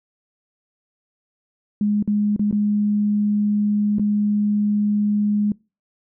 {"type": "tone with dropouts", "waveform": "sine", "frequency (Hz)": 207.7, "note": "G#3", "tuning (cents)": 0, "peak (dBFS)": -16, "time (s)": [1.81, 5.52], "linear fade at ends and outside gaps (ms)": 2, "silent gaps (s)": [[2.026, 2.076], [2.363, 2.394], [2.512, 2.526], [3.985, 3.995]], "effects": ["noise-tail reverb RT60 0.3 s tail -25 dB re dry"]}